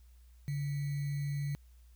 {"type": "tone with sample-and-hold", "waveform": "sine", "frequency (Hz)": 143.3, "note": "D3", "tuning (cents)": -42, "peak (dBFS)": -32, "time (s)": [0.48, 1.55], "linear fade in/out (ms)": 0, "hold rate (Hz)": 2100, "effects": ["added 60 Hz sine -55 dBFS peak until 1.95 s", "white hiss -72 dBFS RMS until 1.95 s"]}